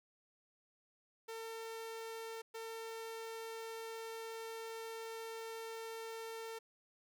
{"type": "tone bursts at uneven times", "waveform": "sawtooth", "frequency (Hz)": 451.4, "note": "A4", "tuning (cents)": 44, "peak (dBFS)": -40, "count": 2, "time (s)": [[1.28, 2.42], [2.54, 6.59]], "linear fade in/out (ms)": 10, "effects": []}